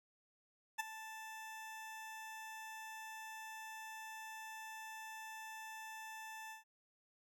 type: tone with ADSR envelope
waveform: 20% pulse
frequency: 880 Hz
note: A5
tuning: in tune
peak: -29 dBFS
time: 0.78-6.64 s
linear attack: 19 ms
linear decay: 16 ms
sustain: -14 dB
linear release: 130 ms
effects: none